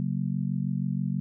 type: chord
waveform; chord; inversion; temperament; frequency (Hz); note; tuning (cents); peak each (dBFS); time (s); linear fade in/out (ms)
sine; F# major; second; just; 138.75 / 185 / 231.2; C#3 / F#3 / A#3; +2 / 0 / -14; -29 / -29 / -34; 0-1.2; 0
effects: none